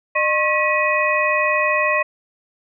sine tone cluster, 606 / 1080 / 1931 / 2507 Hz, D#5 / C#6 / B6 / D#7, -46 / -45 / -39 / +12 cents, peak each -21 dBFS, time 0.15-2.03 s, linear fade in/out 10 ms, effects none

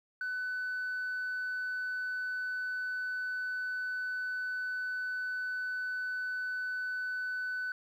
sine tone, 1500 Hz, F#6, 23 cents sharp, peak -31 dBFS, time 0.21-7.72 s, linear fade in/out 2 ms, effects tanh soft clip ceiling -31 dBFS + 11-bit

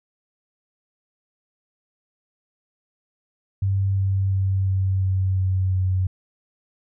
sine tone with pitch steps, 97.5 / 96.77 / 96.05 / 95.33 / 94.61 / 93.91 / 93.2 Hz, G2 / G2 / G2 / G2 / F#2 / F#2 / F#2, -9 / -22 / -35 / -48 / +39 / +26 / +13 cents, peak -18 dBFS, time 3.62-6.07 s, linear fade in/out 5 ms, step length 350 ms, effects none

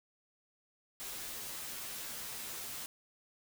white noise with comb filter, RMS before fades -43 dBFS, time 1-2.86 s, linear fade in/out 0 ms, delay 11 ms, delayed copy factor -0.75, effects none

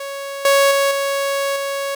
sawtooth tone with level steps, 555 Hz, C#5, 2 cents sharp, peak -22 / -7 / -10 / -14 / -17 dBFS, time 0-1.95 s, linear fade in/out 5 ms, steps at 0.45 / 0.71 / 0.91 / 1.56 s, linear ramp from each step 2 ms, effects none

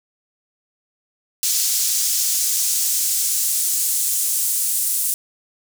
pink noise with high-pass filter sweep, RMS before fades -20 dBFS, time 1.43-5.14 s, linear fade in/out 0 ms, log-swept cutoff 5800 to 8900 Hz, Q 1.3, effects none

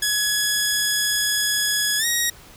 10% pulse tone with pitch glide, 1683 to 1889.1 Hz, G#6 to A#6, +23 to +23 cents, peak -10 dBFS, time 0.02-2.3 s, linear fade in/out 5 ms, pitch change +200 cents, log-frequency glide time 1.98-2.06 s, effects pink hiss -46 dBFS RMS until 2.56 s

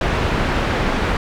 pink low-pass noise, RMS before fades -19 dBFS, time 0.01-1.17 s, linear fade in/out 2 ms, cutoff 2500 Hz, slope 12 dB/octave, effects none

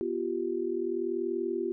sine tone cluster, 245.3 / 345.9 / 386.5 Hz, B3 / F4 / G4, -12 / -17 / -24 cents, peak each -38 / -31 / -32 dBFS, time 0.01-1.72 s, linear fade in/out 0 ms, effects none

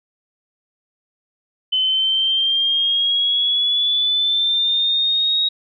sine exponential sweep, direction up, 3037 to 3789 Hz, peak -15 dBFS, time 1.72-5.49 s, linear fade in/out 10 ms, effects none

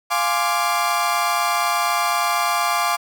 35% pulse chord, D half-diminished seventh, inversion first, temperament equal, 698.5 / 830.6 / 1046.5 / 1174.7 Hz, F5 / Ab5 / C6 / D6, 0 / 0 / 0 / 0 cents, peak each -22 / -24 / -23 / -20 dBFS, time 0.1-2.97 s, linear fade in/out 20 ms, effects none

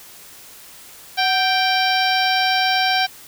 harmonic tone with a mistuned harmonic, 784 Hz, G5, in tune, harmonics 1 / 2 / 3 / 4 / 5 / 6 / 7, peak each -19 / -22 / -24 / -25 / -26 / -27 / -27 dBFS, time 1.17-3.07 s, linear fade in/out 20 ms, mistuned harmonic 1, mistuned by -79 cents, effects white hiss -42 dBFS RMS until 3.27 s

